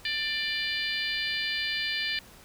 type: harmonic tone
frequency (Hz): 592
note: D5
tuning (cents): +14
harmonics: 3 / 4 / 5 / 6 / 7 / 8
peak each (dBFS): -33 / -34 / -35 / -36 / -36 / -37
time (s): 0.05-2.19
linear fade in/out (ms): 2
effects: pink hiss -52 dBFS RMS until 2.44 s